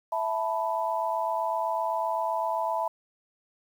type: chord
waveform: sine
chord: E suspended fourth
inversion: none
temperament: equal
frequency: 659.3 / 880 / 987.8 Hz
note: E5 / A5 / B5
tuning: 0 / 0 / 0 cents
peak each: -30 dBFS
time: 0.12-2.88 s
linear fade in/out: 5 ms
effects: 9-bit